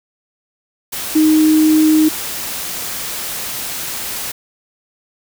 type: tone in noise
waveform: sine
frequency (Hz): 311.1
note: D#4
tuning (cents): 0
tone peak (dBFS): -8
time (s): 1.15-2.09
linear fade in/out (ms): 10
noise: white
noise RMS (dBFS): -24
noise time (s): 0.92-4.32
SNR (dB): +13
effects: none